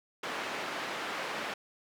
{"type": "band-pass noise", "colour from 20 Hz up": "white", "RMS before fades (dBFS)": -37, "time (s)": [0.23, 1.54], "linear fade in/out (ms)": 5, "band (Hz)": [250, 2100], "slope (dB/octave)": 12, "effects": []}